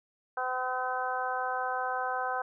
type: harmonic tone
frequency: 254.7 Hz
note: C4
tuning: 46 cents flat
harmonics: 2 / 3 / 4 / 5 / 6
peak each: -38 / -33 / -36 / -37 / -36 dBFS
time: 0.37-2.42 s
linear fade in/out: 5 ms
effects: none